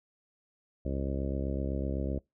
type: harmonic tone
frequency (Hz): 67.9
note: C#2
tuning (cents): -35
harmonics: 1 / 2 / 3 / 4 / 5 / 6 / 7 / 8 / 9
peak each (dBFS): -33 / -38 / -39 / -39 / -41 / -45 / -45 / -42 / -45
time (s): 0.85-2.19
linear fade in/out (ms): 5
effects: noise-tail reverb RT60 0.2 s tail -25 dB re dry